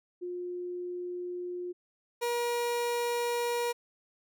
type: tone pair in turn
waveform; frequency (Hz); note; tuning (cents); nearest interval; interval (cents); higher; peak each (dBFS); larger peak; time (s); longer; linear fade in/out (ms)
sine / 30% pulse; 356.2 / 477.5; F4 / A#4; +34 / +42; perfect fourth; 508; second; -34 / -26; second; 0.21-1.73 / 2.21-3.73; neither; 20
effects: none